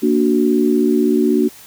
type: chord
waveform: sine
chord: Bb augmented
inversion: none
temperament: equal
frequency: 233.1 / 293.7 / 370 Hz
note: Bb3 / D4 / F#4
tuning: 0 / 0 / 0 cents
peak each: -16 dBFS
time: 0.02-1.49 s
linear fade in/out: 20 ms
effects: white hiss -41 dBFS RMS until 1.66 s